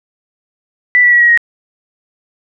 sine tone with pitch steps, 1975.5 / 1951.7 / 1928.2 / 1904.9 / 1881.9 Hz, B6 / B6 / B6 / A#6 / A#6, 0 / -21 / -42 / +37 / +16 cents, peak -5 dBFS, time 0.95-1.375 s, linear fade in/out 0 ms, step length 85 ms, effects none

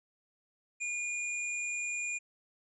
sine tone pair together, 2430 / 7270 Hz, D#7 / A#8, -42 / -44 cents, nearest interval octave + perfect fifth, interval 1898 cents, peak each -34 / -39 dBFS, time 0.8-2.19 s, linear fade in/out 20 ms, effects none

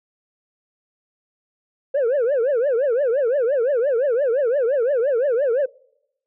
sine tone with vibrato, 515 Hz, C5, 28 cents flat, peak -14 dBFS, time 1.94-5.66 s, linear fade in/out 10 ms, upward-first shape triangle, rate 5.8 Hz, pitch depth 280 cents each way, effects noise-tail reverb RT60 0.8 s tail -26 dB re dry + tanh soft clip ceiling -15 dBFS

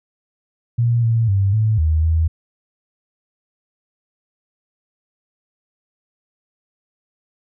sine tone with pitch steps, 118.3 / 114.5 / 98.2 / 109.1 / 78.7 / 80.8 Hz, A#2 / A#2 / G2 / A2 / D#2 / E2, +26 / -31 / +4 / -14 / +20 / -34 cents, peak -13 dBFS, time 0.78-2.28 s, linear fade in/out 10 ms, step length 250 ms, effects none

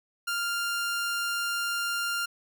sawtooth tone, 1396.9 Hz, F6, in tune, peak -24 dBFS, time 0.27-2.26 s, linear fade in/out 10 ms, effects none

